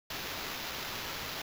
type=noise with sample-and-hold; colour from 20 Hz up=white; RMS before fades=-39 dBFS; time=0.1-1.42 s; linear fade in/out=5 ms; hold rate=8820 Hz; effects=none